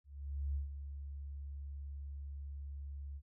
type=tone with ADSR envelope; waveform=sine; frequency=70.4 Hz; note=C#2; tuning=27 cents sharp; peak=-33 dBFS; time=0.04-3.22 s; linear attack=510 ms; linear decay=130 ms; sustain=-9 dB; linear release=57 ms; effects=none